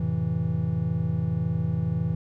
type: chord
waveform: triangle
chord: F major seventh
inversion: none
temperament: just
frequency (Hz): 87.31 / 109.13 / 130.96 / 163.7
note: F2 / A2 / C3 / E3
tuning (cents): 0 / -14 / +2 / -12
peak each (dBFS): -30 / -28 / -29 / -24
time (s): 0-2.15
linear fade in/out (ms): 5
effects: none